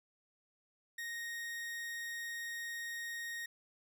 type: tone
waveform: 40% pulse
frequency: 1864.7 Hz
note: A#6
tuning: in tune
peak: -39 dBFS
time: 0.98-3.46 s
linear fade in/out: 5 ms
effects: none